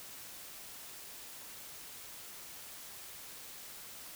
silence, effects white hiss -49 dBFS RMS until 4.15 s

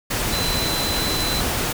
sine tone in noise, 4025 Hz, B7, 32 cents sharp, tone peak -25 dBFS, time 0.32-1.41 s, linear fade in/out 10 ms, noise pink, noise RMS -23 dBFS, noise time 0.1-1.73 s, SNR -5 dB, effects none

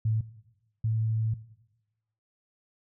sine tone pair in turn, 110 / 110.89 Hz, A2 / A2, 0 / +14 cents, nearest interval unison, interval 14 cents, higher second, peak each -23 / -24 dBFS, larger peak first, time 0.05-0.21 / 0.84-1.34 s, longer second, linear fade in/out 5 ms, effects noise-tail reverb RT60 1.0 s tail -17 dB re dry

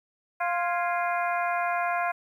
harmonic tone with a mistuned harmonic, 349.2 Hz, F4, in tune, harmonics 2 / 3 / 4 / 5 / 6 / 7, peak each -27 / -31 / -33 / -35 / -37 / -38 dBFS, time 0.4-2.12 s, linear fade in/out 10 ms, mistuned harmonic 5, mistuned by -87 cents, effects 10-bit

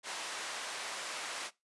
pink band-pass noise, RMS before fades -41 dBFS, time 0.03-1.51 s, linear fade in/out 50 ms, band 750 to 9100 Hz, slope 12 dB/octave, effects noise-tail reverb RT60 0.2 s tail -19 dB re dry + resampled to 24000 Hz

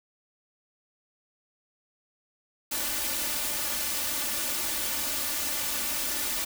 white noise with comb filter, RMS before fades -30 dBFS, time 2.71-6.45 s, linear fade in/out 10 ms, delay 3.4 ms, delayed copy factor +0.9, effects none

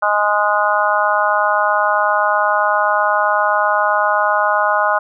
harmonic tone, 207.7 Hz, G#3, in tune, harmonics 3 / 4 / 5 / 6 / 7, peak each -19 / -19 / -19 / -19 / -19 dBFS, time 0.02-4.99 s, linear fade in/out 10 ms, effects none

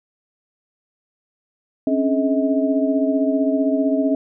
sine tone cluster, 269.8 / 285.3 / 427.8 / 637 Hz, C#4 / C#4 / A4 / D#5, -47 / +50 / -49 / +41 cents, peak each -18 / -23 / -27 / -22 dBFS, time 1.87-4.15 s, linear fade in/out 2 ms, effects none

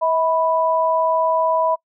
sine tone pair together, 643.8 / 987.8 Hz, E5 / B5, -41 / 0 cents, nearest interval perfect fifth, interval 741 cents, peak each -18 dBFS, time 0.01-1.76 s, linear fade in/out 20 ms, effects noise-tail reverb RT60 0.1 s tail -24 dB re dry

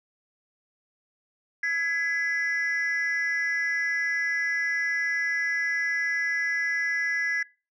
sine tone pair together, 1668 / 2007 Hz, G#6 / B6, +7 / +27 cents, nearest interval minor third, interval 320 cents, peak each -25 dBFS, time 1.63-7.43 s, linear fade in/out 5 ms, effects noise-tail reverb RT60 0.3 s tail -21 dB re dry + tanh soft clip ceiling -21 dBFS

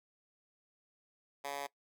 10% pulse tone with high-pass filter, 141.2 Hz, C#3, 32 cents sharp, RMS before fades -41 dBFS, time 1.44-1.67 s, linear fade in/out 10 ms, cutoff 690 Hz, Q 1.1, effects noise-tail reverb RT60 0.1 s tail -20 dB re dry

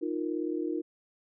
sine chord, Eb suspended second, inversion none, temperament just, 311.1 / 350 / 466.7 Hz, Eb4 / F4 / Bb4, 0 / +4 / +2 cents, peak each -32 / -33 / -38 dBFS, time 0.01-0.82 s, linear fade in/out 20 ms, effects none

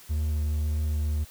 triangle tone with vibrato, 75.9 Hz, D#2, 42 cents flat, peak -22 dBFS, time 0.09-1.25 s, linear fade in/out 20 ms, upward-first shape triangle, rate 1.8 Hz, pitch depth 17 cents each way, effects white hiss -50 dBFS RMS until 1.3 s

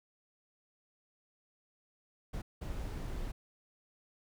brown noise bursts at uneven times, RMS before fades -39 dBFS, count 2, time 2.33-2.42 / 2.61-3.32 s, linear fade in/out 10 ms, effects none

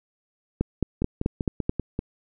two click trains, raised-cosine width 3 ms, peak -13 / -9 dBFS, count 6 / 6, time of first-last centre 1.02-1.991 / 0.61-1.695 s, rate 5.15 / 4.61 Hz, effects none

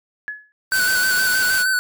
sine tone with exponential decay, 1700 Hz, G#6, 40 cents sharp, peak -22 dBFS, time 0.28-0.52 s, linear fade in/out 0 ms, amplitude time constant 52 ms
white noise, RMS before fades -26 dBFS, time 0.71-1.65 s, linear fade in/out 50 ms
square tone with vibrato, 1507 Hz, F#6, 31 cents sharp, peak -17 dBFS, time 0.72-1.79 s, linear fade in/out 0 ms, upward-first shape square, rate 6.4 Hz, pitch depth 31 cents each way
effects none

